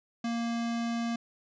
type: tone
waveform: square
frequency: 233.1 Hz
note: A#3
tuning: in tune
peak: -30 dBFS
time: 0.24-1.16 s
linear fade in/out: 5 ms
effects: resampled to 16000 Hz